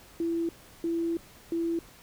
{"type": "tone bursts at uneven times", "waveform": "sine", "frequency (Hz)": 334.4, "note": "E4", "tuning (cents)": 25, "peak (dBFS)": -26, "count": 3, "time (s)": [[0.2, 0.49], [0.84, 1.17], [1.52, 1.79]], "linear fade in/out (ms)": 2, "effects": ["pink hiss -53 dBFS RMS until 2.02 s"]}